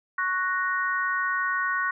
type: chord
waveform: sine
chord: F# major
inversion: second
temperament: equal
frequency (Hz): 1108.7 / 1480 / 1864.7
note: C#6 / F#6 / A#6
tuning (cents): 0 / 0 / 0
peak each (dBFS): -28 / -27 / -29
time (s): 0.18-1.91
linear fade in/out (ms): 5
effects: none